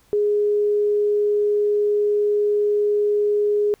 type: tone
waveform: sine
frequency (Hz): 415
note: G#4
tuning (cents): -1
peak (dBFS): -16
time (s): 0.13-3.74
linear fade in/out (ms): 0
effects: pink hiss -58 dBFS RMS until 3.8 s